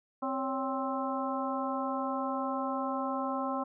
harmonic tone with a mistuned harmonic, 263.2 Hz, C4, 10 cents sharp, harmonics 1 / 2 / 3 / 4 / 5, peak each -35 / -37 / -37 / -36 / -40 dBFS, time 0.22-3.64 s, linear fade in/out 10 ms, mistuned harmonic 2, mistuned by +95 cents, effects none

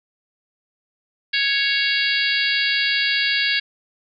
harmonic tone with a mistuned harmonic, 554.4 Hz, C#5, in tune, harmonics 3 / 4 / 5 / 6 / 7 / 8 / 9, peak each -23 / -24 / -25 / -26 / -26 / -27 / -28 dBFS, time 1.33-3.6 s, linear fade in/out 10 ms, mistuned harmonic 9, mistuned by -68 cents, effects none

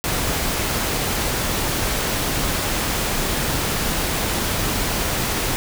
pink noise, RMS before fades -22 dBFS, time 0.04-5.56 s, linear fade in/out 0 ms, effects none

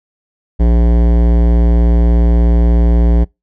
sine tone with hard clipping, 58.27 Hz, A#1, in tune, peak -9 dBFS, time 0.59-3.25 s, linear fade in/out 20 ms, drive 17 dB, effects noise-tail reverb RT60 0.2 s tail -26 dB re dry

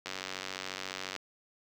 click train, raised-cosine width 0.2 ms, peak -19 dBFS, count 105, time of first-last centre 0.06-1.163 s, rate 94.3 Hz, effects high-pass 150 Hz 12 dB/octave + 8-bit

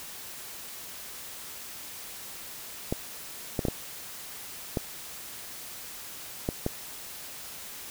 clicks, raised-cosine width 2 ms, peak -13 dBFS, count 7, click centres 2.925 / 3.592 / 3.652 / 3.684 / 4.772 / 6.489 / 6.664 s, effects white hiss -42 dBFS RMS until 7.9 s

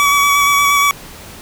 25% pulse tone with vibrato, 1138 Hz, C#6, 45 cents sharp, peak -6 dBFS, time 0-0.91 s, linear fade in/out 0 ms, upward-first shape square, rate 8.5 Hz, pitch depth 12 cents each way, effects pink hiss -35 dBFS RMS until 1.41 s

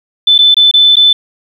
sine tone with dropouts, 3516 Hz, A7, 2 cents flat, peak -3 dBFS, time 0.27-1.13 s, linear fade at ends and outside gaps 5 ms, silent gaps 0.38-0.388 / 0.544-0.567 / 0.713-0.738 / 0.957-0.967 s, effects 7-bit

